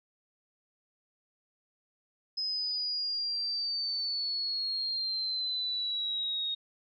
sine exponential sweep, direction down, 5090 to 3729 Hz, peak -30 dBFS, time 2.37-6.55 s, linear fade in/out 10 ms, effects none

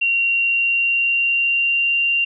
sine tone with pitch glide, 2754 to 2773 Hz, F7 to F7, -25 to -13 cents, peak -15 dBFS, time 0.01-2.25 s, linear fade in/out 10 ms, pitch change +12 cents, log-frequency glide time 0.24-1.97 s, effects none

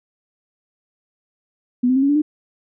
sine tone with pitch steps, 246.9 / 257.1 / 267.7 / 278.7 / 290.2 / 302.2 Hz, B3 / C4 / C4 / C#4 / D4 / D4, 0 / -30 / +40 / +9 / -21 / +50 cents, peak -13 dBFS, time 1.83-2.22 s, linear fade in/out 10 ms, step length 65 ms, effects none

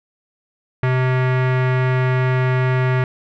square tone with low-pass filter, 128.4 Hz, C3, 32 cents flat, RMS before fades -17 dBFS, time 0.83-3.04 s, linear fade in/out 2 ms, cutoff 2000 Hz, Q 2.1, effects none

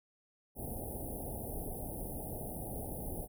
pink band-stop noise, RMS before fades -41 dBFS, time 0.55-3.28 s, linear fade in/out 50 ms, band 830 to 9400 Hz, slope 96 dB/octave, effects none

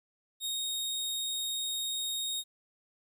sawtooth tone, 3729 Hz, A#7, in tune, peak -29 dBFS, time 0.4-2.44 s, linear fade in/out 50 ms, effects 11-bit

